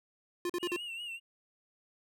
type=tone bursts; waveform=square; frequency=351.6 Hz; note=F4; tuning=12 cents sharp; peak=-32 dBFS; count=4; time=0.45-0.763 s; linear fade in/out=2 ms; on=46 ms; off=43 ms
type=tone with vibrato; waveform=triangle; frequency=2794 Hz; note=F7; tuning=in tune; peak=-37 dBFS; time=0.59-1.2 s; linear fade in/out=50 ms; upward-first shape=sine; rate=5.1 Hz; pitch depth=73 cents each way
effects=none